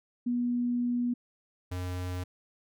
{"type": "tone pair in turn", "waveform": ["sine", "square"], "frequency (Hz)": [242.8, 90.45], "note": ["B3", "F#2"], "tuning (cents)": [-29, -39], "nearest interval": "octave + perfect fourth", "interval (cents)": 1710, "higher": "first", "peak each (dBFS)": [-26, -33], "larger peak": "first", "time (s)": [[0.26, 1.14], [1.71, 2.24]], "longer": "first", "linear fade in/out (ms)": 10, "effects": []}